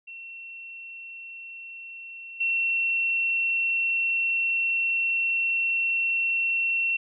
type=tone with level steps; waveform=sine; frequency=2715 Hz; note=F7; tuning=50 cents flat; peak=-38 / -22 dBFS; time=0.07-6.97 s; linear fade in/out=10 ms; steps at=2.4 s; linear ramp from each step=10 ms; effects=none